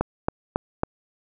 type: click train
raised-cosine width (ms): 1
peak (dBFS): -7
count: 4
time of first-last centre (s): 0.01-0.834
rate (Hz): 3.64
effects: none